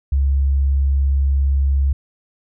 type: tone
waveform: sine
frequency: 68.7 Hz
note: C#2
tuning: 15 cents flat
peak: -13 dBFS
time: 0.12-1.93 s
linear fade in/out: 5 ms
effects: none